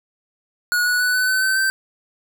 square tone with pitch steps, 1454 / 1470 / 1486.3 / 1502.7 / 1519.3 / 1536 / 1553 Hz, F#6 / F#6 / F#6 / F#6 / F#6 / G6 / G6, -31 / -12 / +7 / +26 / +45 / -36 / -17 cents, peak -17 dBFS, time 0.72-1.7 s, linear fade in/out 0 ms, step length 140 ms, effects none

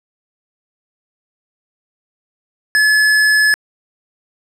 square tone, 1714 Hz, A6, 46 cents flat, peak -10 dBFS, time 2.75-3.54 s, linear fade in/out 0 ms, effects low-pass 10000 Hz 12 dB/octave

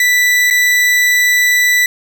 40% pulse tone with dropouts, 1975.5 Hz, B6, in tune, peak -8 dBFS, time 0-1.86 s, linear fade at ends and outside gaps 2 ms, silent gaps 0.502-0.508 s, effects none

